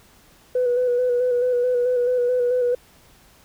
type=tone with vibrato; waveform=sine; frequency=493.9 Hz; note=B4; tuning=in tune; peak=-16 dBFS; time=0.55-2.75 s; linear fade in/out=5 ms; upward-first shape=square; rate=4.6 Hz; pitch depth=26 cents each way; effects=tanh soft clip ceiling -13 dBFS + pink hiss -53 dBFS RMS until 3.44 s